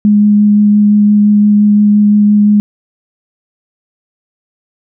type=tone with vibrato; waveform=sine; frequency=207.7 Hz; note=G#3; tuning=in tune; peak=-4 dBFS; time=0.05-2.6 s; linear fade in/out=0 ms; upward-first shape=sine; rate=5.8 Hz; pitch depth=9 cents each way; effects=none